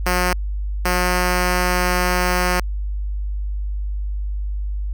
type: tone pair in turn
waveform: 5% pulse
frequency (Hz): 179.9 / 179.9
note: F#3 / F#3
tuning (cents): -48 / -48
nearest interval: unison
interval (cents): 0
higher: neither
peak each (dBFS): -6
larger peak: neither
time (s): 0.06-0.33 / 0.85-2.6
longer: second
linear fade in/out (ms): 2
effects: added 50 Hz sine -21 dBFS peak until 4.93 s